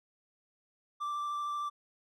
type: tone with vibrato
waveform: triangle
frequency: 1174 Hz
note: D6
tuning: 1 cent flat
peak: -31 dBFS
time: 1-1.7 s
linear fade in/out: 20 ms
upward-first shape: sine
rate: 13 Hz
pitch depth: 10 cents each way
effects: none